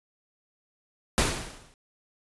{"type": "noise with exponential decay", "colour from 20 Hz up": "pink", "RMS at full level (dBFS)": -20, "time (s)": [1.18, 1.74], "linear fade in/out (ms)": 0, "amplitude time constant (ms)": 120, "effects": ["resampled to 24000 Hz"]}